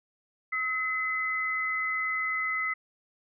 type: tone pair together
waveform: sine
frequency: 1290.5 / 2032 Hz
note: E6 / B6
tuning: -37 / +49 cents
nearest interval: minor sixth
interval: 786 cents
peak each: -33 / -28 dBFS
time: 0.52-2.74 s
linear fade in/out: 10 ms
effects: none